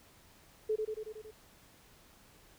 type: tone with echo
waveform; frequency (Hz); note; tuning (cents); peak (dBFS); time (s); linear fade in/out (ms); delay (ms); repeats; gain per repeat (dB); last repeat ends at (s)
sine; 432.6; A4; -29; -28; 0.69-0.76; 10; 92; 6; -3; 1.312
effects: pink hiss -61 dBFS RMS until 2.58 s